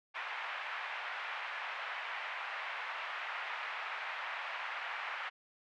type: band-pass noise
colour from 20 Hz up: white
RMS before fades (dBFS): -41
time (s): 0.14-5.3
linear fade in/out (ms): 20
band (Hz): 740 to 2400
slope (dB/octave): 24
effects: none